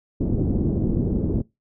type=low-pass noise; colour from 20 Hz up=white; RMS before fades=-22 dBFS; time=0.2-1.42 s; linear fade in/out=10 ms; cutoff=320 Hz; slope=24 dB/octave; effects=noise-tail reverb RT60 0.2 s tail -22 dB re dry